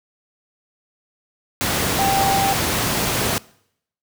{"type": "tone in noise", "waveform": "sine", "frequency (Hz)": 784, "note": "G5", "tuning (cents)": 0, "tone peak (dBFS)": -17, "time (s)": [1.99, 2.53], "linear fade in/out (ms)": 0, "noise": "pink", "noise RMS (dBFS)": -20, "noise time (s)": [1.61, 3.38], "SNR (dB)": 0, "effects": ["noise-tail reverb RT60 0.7 s tail -23 dB re dry", "high-pass 80 Hz 12 dB/octave"]}